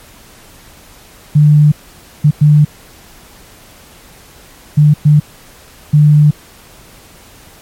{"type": "tone bursts at uneven times", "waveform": "sine", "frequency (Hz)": 149.2, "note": "D3", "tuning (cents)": 28, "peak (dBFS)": -3, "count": 6, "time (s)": [[1.35, 1.72], [2.24, 2.31], [2.41, 2.65], [4.77, 4.94], [5.05, 5.2], [5.93, 6.31]], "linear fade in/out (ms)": 10, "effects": ["pink hiss -40 dBFS RMS until 7.61 s", "MP3 64 kbps"]}